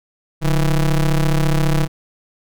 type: ring-modulated tone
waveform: square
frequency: 82.41 Hz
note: E2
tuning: in tune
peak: -11 dBFS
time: 0.41-1.88 s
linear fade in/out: 50 ms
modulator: 65.1 Hz
effects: none